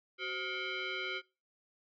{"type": "tone with frequency modulation", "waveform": "sine", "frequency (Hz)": 375.2, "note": "F#4", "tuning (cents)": 24, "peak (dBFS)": -35, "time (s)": [0.18, 1.22], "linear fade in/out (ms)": 50, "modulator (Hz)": 896, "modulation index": 3.4, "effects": ["noise-tail reverb RT60 0.3 s tail -23 dB re dry"]}